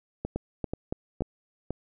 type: two click trains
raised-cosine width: 2 ms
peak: -17 / -16 dBFS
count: 4 / 4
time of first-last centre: 0.25-1.706 / 0.36-1.207 s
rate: 2.06 / 3.54 Hz
effects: none